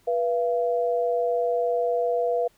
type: tone pair together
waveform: sine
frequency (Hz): 487 / 682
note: B4 / F5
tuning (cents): -24 / -41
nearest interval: tritone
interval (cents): 583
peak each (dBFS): -23 / -25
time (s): 0.07-2.48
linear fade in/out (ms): 10
effects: pink hiss -62 dBFS RMS until 2.57 s